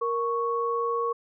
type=tone pair together; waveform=sine; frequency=467.5 / 1108.7 Hz; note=A#4 / C#6; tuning=+5 / 0 cents; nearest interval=octave + minor third; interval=1495 cents; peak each=-27 dBFS; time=0.01-1.13 s; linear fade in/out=10 ms; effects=none